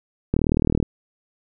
click train, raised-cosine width 3 ms, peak -6 dBFS, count 20, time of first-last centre 0.34-0.827 s, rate 39 Hz, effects none

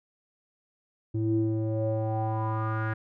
square tone with low-pass filter sweep, 110 Hz, A2, in tune, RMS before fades -28 dBFS, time 1.14-2.94 s, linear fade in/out 10 ms, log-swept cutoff 270 to 1600 Hz, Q 5.4, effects none

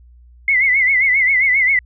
sine tone with vibrato, 2093 Hz, C7, in tune, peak -11 dBFS, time 0.48-1.79 s, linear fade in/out 2 ms, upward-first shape sine, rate 7.5 Hz, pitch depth 100 cents each way, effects added 60 Hz sine -42 dBFS peak until 1.85 s

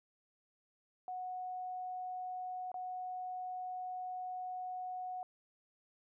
sine tone with dropouts, 735 Hz, F#5, 12 cents flat, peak -39 dBFS, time 1.08-5.23 s, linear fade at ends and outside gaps 1 ms, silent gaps 2.717-2.742 s, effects none

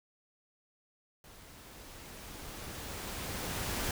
pink noise with level ramp, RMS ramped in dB -55 to -34 dBFS, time 1.24-3.91 s, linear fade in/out 2 ms, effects none

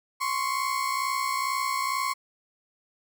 35% pulse tone pair together, 1046.5 / 1108.7 Hz, C6 / C#6, 0 / 0 cents, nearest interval minor second, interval 100 cents, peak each -27 dBFS, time 0.2-2.14 s, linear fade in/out 20 ms, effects none

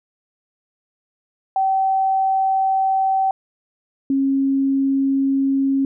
sine tone pair in turn, 769 / 271.9 Hz, G5 / C#4, -33 / -33 cents, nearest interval octave + tritone, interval 1800 cents, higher first, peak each -15 dBFS, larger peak neither, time 1.56-3.31 / 4.1-5.85 s, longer neither, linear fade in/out 2 ms, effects none

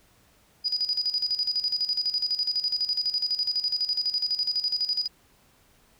sine tone with tremolo, 4926 Hz, D#8, 18 cents flat, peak -22 dBFS, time 0.64-5.08 s, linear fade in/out 20 ms, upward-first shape square, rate 12 Hz, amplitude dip 70%, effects pink hiss -61 dBFS RMS until 5.99 s

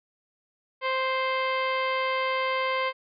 harmonic tone, 523.3 Hz, C5, in tune, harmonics 1 / 2 / 3 / 4 / 5 / 6 / 7 / 8 / 9, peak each -29 / -28 / -37 / -31 / -39 / -38 / -47 / -48 / -46 dBFS, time 0.81-2.93 s, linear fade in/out 50 ms, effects none

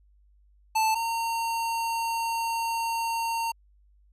square tone pair in turn, 880 / 916.6 Hz, A5 / A#5, 0 / -29 cents, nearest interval minor second, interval 71 cents, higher second, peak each -22 / -27 dBFS, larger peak first, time 0.75-0.95 / 0.95-3.52 s, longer second, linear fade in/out 10 ms, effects added 50 Hz sine -57 dBFS peak until 4.12 s + resampled to 32000 Hz

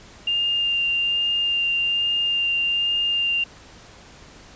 sine tone with vibrato, 2800 Hz, F7, 4 cents sharp, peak -19 dBFS, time 0.27-3.44 s, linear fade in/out 5 ms, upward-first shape sine, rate 1.2 Hz, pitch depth 10 cents each way, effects pink hiss -46 dBFS RMS until 4.55 s + resampled to 16000 Hz

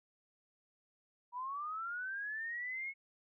sine linear sweep, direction up, 956 to 2198 Hz, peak -38 dBFS, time 1.32-2.94 s, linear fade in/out 50 ms, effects none

